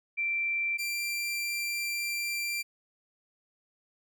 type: tone pair in turn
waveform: sine / sawtooth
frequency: 2349 / 2362 Hz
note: D7 / D7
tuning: 0 / +9 cents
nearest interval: unison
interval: 9 cents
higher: second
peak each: -27 / -27 dBFS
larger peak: neither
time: 0.17-0.78 / 0.78-2.63 s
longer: second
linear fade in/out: 20 ms
effects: none